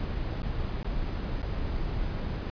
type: noise with dropouts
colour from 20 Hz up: brown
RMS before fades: -31 dBFS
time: 0-2.5 s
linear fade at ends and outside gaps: 0 ms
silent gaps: 0.42-0.43 / 0.829-0.846 / 1.419-1.429 s
effects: resampled to 11025 Hz